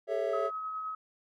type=chord; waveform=triangle; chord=A dominant seventh; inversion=third; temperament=equal with one note detuned; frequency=401.4 / 440 / 554.4 / 659.3 Hz; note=G4 / A4 / C#5 / E5; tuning=+41 / 0 / 0 / 0 cents; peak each=-34 / -33 / -32 / -31 dBFS; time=0.07-0.51 s; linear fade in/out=50 ms
type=tone with tremolo; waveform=sine; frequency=1276 Hz; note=D#6; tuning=43 cents sharp; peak=-33 dBFS; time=0.33-0.95 s; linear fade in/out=5 ms; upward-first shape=sine; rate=9.6 Hz; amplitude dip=25%
effects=none